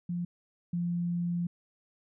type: tone pair in turn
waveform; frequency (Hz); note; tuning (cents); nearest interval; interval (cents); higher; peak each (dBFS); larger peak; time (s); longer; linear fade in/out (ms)
sine; 174.61 / 173.4; F3 / F3; 0 / -12; unison; 12; first; -30 / -28; second; 0.09-0.25 / 0.73-1.47; second; 5
effects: none